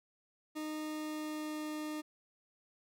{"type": "tone with pitch glide", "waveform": "40% pulse", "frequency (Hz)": [307.8, 305.3], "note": ["D#4", "D#4"], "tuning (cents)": [-19, -33], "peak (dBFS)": -37, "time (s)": [0.55, 2.02], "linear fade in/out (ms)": 20, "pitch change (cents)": -14, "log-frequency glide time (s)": [0.8, 1.7], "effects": []}